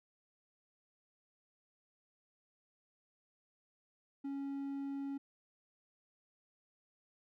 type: tone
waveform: triangle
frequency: 277.2 Hz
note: C#4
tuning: in tune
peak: -36 dBFS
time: 4.24-5.18 s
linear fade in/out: 10 ms
effects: none